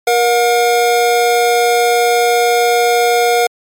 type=tone pair together; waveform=square; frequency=473.7 / 720 Hz; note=A#4 / F#5; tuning=+28 / -47 cents; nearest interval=perfect fifth; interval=725 cents; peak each=-13 dBFS; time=0.07-3.47 s; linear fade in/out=5 ms; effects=MP3 64 kbps